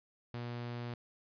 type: tone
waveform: sawtooth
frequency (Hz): 120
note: B2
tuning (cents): -49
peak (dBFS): -35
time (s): 0.34-0.94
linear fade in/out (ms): 0
effects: resampled to 11025 Hz